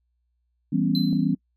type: chord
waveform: sine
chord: C# half-diminished seventh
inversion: first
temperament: equal with one note detuned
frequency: 164.81 / 196 / 246.9 / 274.3 Hz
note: E3 / G3 / B3 / C#4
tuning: 0 / 0 / 0 / -18 cents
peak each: -25 dBFS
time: 0.72-1.35 s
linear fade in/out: 10 ms
type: tone with exponential decay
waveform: triangle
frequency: 4056 Hz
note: B7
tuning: 45 cents sharp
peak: -24 dBFS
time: 0.95-1.33 s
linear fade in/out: 1 ms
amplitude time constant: 82 ms
type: click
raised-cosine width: 2 ms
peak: -28 dBFS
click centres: 1.129 s
effects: noise-tail reverb RT60 0.1 s tail -26 dB re dry + added 60 Hz sine -69 dBFS peak until 1.56 s